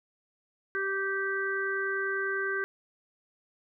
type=harmonic tone; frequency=390 Hz; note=G4; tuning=9 cents flat; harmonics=1 / 3 / 4 / 5; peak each=-33 / -39 / -30 / -40 dBFS; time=0.75-2.64 s; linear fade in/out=0 ms; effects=none